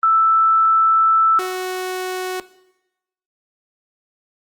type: tone pair in turn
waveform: sine / sawtooth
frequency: 1321 / 369.6 Hz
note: E6 / F#4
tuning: +3 / -2 cents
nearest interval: octave + minor seventh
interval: 2205 cents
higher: first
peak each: -11 / -18 dBFS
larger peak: first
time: 0.03-1.39 / 1.39-2.4 s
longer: first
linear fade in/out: 2 ms
effects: noise-tail reverb RT60 0.9 s tail -17 dB re dry + Opus 32 kbps